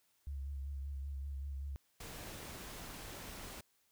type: tone with vibrato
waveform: sine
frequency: 69.3 Hz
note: C#2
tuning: in tune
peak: -39 dBFS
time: 0.27-1.76 s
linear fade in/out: 0 ms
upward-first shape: sine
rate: 5.2 Hz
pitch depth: 44 cents each way
type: noise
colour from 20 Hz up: pink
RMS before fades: -48 dBFS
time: 2-3.61 s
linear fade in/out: 5 ms
effects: white hiss -75 dBFS RMS until 3.91 s